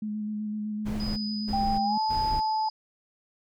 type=tone with vibrato; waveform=sine; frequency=211.9 Hz; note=G#3; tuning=35 cents sharp; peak=-29 dBFS; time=0.02-1.98 s; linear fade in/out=5 ms; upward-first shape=square; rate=7.9 Hz; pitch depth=15 cents each way
type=noise bursts; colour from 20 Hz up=brown; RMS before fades=-33 dBFS; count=3; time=0.85-2.41 s; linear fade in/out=20 ms; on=320 ms; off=300 ms
type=tone with tremolo; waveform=sine; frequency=4978 Hz; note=D#8; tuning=in tune; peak=-33 dBFS; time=1-2.7 s; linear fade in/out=2 ms; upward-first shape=triangle; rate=1.1 Hz; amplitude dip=50%
type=tone with pitch glide; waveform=sine; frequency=789 to 870.4 Hz; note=G5 to A5; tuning=+11 to -19 cents; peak=-24 dBFS; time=1.53-2.69 s; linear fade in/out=5 ms; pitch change=+170 cents; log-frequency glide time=1.83-1.99 s
effects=none